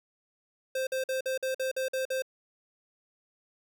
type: tone bursts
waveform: square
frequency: 523.3 Hz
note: C5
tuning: in tune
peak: -29 dBFS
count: 9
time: 0.75-2.222 s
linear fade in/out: 5 ms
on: 120 ms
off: 49 ms
effects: none